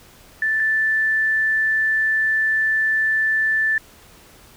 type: tone pair in turn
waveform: sine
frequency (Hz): 1760 / 1760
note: A6 / A6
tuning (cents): 0 / 0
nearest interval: unison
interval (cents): 0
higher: neither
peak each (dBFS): -17 / -16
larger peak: second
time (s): 0.42-0.6 / 0.6-3.78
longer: second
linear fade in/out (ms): 2
effects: pink hiss -48 dBFS RMS until 4.56 s